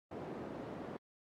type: band-pass noise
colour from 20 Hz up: white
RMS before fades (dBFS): -45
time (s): 0.11-0.97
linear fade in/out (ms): 5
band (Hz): 150 to 490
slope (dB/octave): 12
effects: AAC 64 kbps